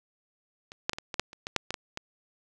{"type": "clicks", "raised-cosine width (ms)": 0.2, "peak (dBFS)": [-26, -8, -16, -19, -17, -7, -28, -17, -6, -14, -15, -17], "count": 12, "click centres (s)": [0.719, 0.895, 0.933, 0.985, 1.142, 1.196, 1.331, 1.469, 1.563, 1.706, 1.742, 1.974], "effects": []}